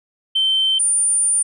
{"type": "tone pair in turn", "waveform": "sine", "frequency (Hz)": [3100, 9223], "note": ["G7", "D9"], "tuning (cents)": [-20, -32], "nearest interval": "octave + perfect fifth", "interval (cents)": 1888, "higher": "second", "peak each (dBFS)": -13, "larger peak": "neither", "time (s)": [[0.35, 0.79], [0.79, 1.43]], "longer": "second", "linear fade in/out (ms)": 10, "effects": ["tanh soft clip ceiling -10 dBFS"]}